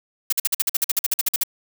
blue noise bursts, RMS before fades -19 dBFS, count 16, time 0.3-1.435 s, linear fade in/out 5 ms, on 25 ms, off 49 ms, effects none

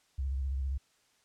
sine tone with vibrato, 67.2 Hz, C2, 47 cents sharp, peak -30 dBFS, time 0.18-0.78 s, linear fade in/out 10 ms, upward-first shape square, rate 15 Hz, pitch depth 71 cents each way, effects white hiss -69 dBFS RMS until 1.24 s + low-pass 8000 Hz 12 dB/octave

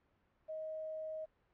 sine tone with quantisation, 629 Hz, D#5, 19 cents sharp, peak -40 dBFS, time 0.48-1.26 s, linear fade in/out 20 ms, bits 11, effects pink hiss -75 dBFS RMS until 1.53 s + low-pass 2000 Hz 12 dB/octave

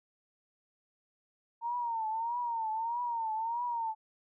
sine tone with vibrato, 920 Hz, A#5, 23 cents flat, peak -31 dBFS, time 1.61-3.95 s, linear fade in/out 50 ms, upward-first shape triangle, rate 1.6 Hz, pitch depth 110 cents each way, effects none

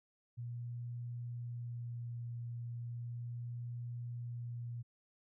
sine tone with vibrato, 119.4 Hz, A#2, 42 cents sharp, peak -40 dBFS, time 0.37-4.83 s, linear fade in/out 20 ms, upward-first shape sine, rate 0.36 Hz, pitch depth 11 cents each way, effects none

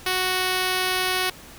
5% pulse tone, 370 Hz, F#4, in tune, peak -10 dBFS, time 0.06-1.3 s, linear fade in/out 5 ms, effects pink hiss -44 dBFS RMS until 1.58 s

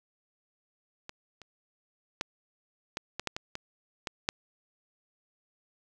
clicks, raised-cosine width 0.2 ms, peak -23 / -30 / -13 / -16 / -16 / -13 / -17 / -19 / -16 / -9 dBFS, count 10, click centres 1.094 / 1.417 / 2.211 / 2.971 / 3.196 / 3.273 / 3.365 / 3.554 / 4.072 / 4.289 s, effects none

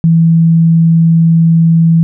sine tone, 164.81 Hz, E3, in tune, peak -4 dBFS, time 0.04-2.03 s, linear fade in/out 0 ms, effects none

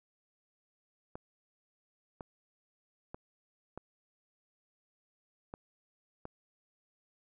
clicks, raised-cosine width 1 ms, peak -28 dBFS, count 6, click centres 1.155 / 2.208 / 3.145 / 3.776 / 5.539 / 6.254 s, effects none

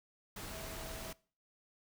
sine tone in noise, 650 Hz, E5, 24 cents flat, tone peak -51 dBFS, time 0.51-1.12 s, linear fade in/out 5 ms, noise pink, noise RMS -45 dBFS, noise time 0.36-1.13 s, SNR -9 dB, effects noise-tail reverb RT60 0.4 s tail -22 dB re dry

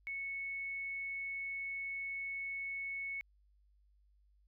sine tone, 2208 Hz, C#7, 7 cents flat, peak -38 dBFS, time 0.07-3.21 s, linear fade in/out 0 ms, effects added 50 Hz sine -66 dBFS peak until 4.47 s

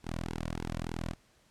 sawtooth tone with flanger, 41.2 Hz, E1, in tune, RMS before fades -37 dBFS, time 0.03-1.16 s, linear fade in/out 50 ms, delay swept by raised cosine 1.6 to 2.44 ms, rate 3.4 Hz, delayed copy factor -1, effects pink hiss -66 dBFS RMS until 1.5 s + low-pass 10000 Hz 12 dB/octave

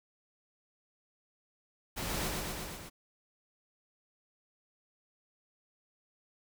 pink noise with echo, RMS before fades -37 dBFS, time 1.96-2.3 s, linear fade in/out 20 ms, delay 120 ms, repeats 5, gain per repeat -2 dB, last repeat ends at 2.9 s, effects none

